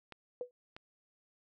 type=clicks; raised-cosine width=0.3 ms; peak=-31 dBFS; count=2; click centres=0.123 / 0.765 s
type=tone with exponential decay; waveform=sine; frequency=493.9 Hz; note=B4; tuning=in tune; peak=-32 dBFS; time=0.41-0.51 s; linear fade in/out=1 ms; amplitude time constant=21 ms
effects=none